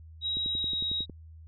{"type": "tone with pitch glide", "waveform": "sine", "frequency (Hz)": [3830, 3806], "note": ["A#7", "A#7"], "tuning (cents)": [46, 35], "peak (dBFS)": -28, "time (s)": [0.21, 1.06], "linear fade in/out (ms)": 50, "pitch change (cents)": -11, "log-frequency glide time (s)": [0.47, 0.76]}
{"type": "click train", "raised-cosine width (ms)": 3, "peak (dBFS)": -28, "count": 9, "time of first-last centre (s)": [0.37, 1.097], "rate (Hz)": 11}
{"effects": ["added 80 Hz sine -46 dBFS peak until 1.47 s"]}